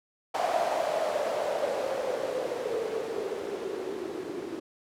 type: noise with low-pass filter sweep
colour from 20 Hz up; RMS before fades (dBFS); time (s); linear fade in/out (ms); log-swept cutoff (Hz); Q
violet; -31; 0.34-4.6; 10; 700 to 340; 7.2
effects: none